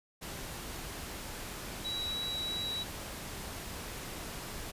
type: tone in noise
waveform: sine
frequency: 3899 Hz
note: B7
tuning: 23 cents flat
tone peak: -34 dBFS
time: 1.84-2.84 s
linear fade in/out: 20 ms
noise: pink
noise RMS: -42 dBFS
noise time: 0.21-4.72 s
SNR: +5 dB
effects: resampled to 32000 Hz